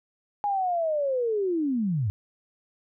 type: linear sweep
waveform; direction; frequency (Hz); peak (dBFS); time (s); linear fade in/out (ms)
sine; down; 830.6 to 92.6; -23; 0.44-2.1; 0
effects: none